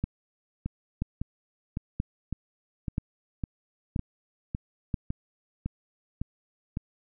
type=two click trains; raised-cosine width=5 ms; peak=-18 / -15 dBFS; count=12 / 6; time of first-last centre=0.66-6.771 / 0.04-4.942 s; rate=1.8 / 1.02 Hz; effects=none